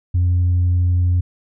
sine tone, 88.8 Hz, F2, 29 cents sharp, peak -11 dBFS, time 0.14-1.21 s, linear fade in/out 10 ms, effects tanh soft clip ceiling -11 dBFS

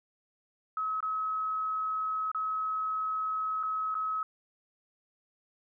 sine tone with dropouts, 1282 Hz, E6, 49 cents flat, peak -29 dBFS, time 0.77-4.23 s, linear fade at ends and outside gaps 2 ms, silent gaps 1.005-1.027 / 2.316-2.347 / 3.63-3.634 / 3.944-3.951 s, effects none

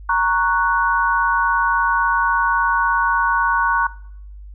sine chord, F# major, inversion first, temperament equal, 932.3 / 1108.7 / 1480 Hz, A#5 / C#6 / F#6, 0 / 0 / 0 cents, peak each -19 dBFS, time 0.09-3.87 s, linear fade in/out 5 ms, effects noise-tail reverb RT60 0.7 s tail -21 dB re dry + added 50 Hz sine -34 dBFS peak until 4.54 s

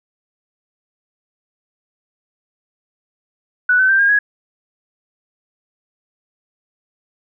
sine tone with pitch steps, 1480 / 1524.2 / 1569.8 / 1616.8 / 1665.1 Hz, F#6 / G6 / G6 / G#6 / G#6, 0 / -49 / +2 / -47 / +4 cents, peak -10 dBFS, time 3.69-4.19 s, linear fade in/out 5 ms, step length 100 ms, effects none

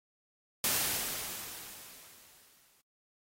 white noise with exponential decay, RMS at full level -28 dBFS, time 0.64-2.81 s, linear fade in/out 1 ms, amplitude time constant 470 ms, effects AAC 48 kbps

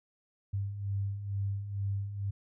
sine beating tone pair, 97.7 / 99.9 Hz, G2 / G2, -5 / +33 cents, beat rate 2.2 Hz, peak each -39 / -32 dBFS, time 0.53-2.31 s, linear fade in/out 10 ms, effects none

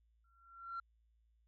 sine tone with exponential growth, 1366 Hz, F6, 39 cents flat, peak -37 dBFS, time 0.24-0.8 s, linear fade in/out 5 ms, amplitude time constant 120 ms, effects tanh soft clip ceiling -37 dBFS + added 56 Hz sine -70 dBFS peak until 1.47 s

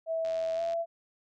sine tone with pitch glide, 652 to 670.7 Hz, E5 to E5, -19 to +30 cents, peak -28 dBFS, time 0.06-0.86 s, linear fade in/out 50 ms, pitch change +49 cents, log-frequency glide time 0.55-0.61 s
click train, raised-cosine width 0.2 ms, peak -30 dBFS, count 42, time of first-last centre 0.25-0.733 s, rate 84.8 Hz
effects none

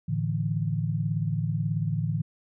sine chord, A suspended fourth, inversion none, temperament just, 110 / 146.67 / 165 Hz, A2 / D3 / E3, 0 / -2 / +2 cents, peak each -29 dBFS, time 0.08-2.22 s, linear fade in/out 10 ms, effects none

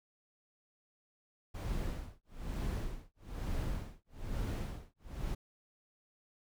brown noise with tremolo, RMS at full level -35 dBFS, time 1.54-5.35 s, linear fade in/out 10 ms, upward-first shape sine, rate 1.1 Hz, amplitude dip 100%, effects none

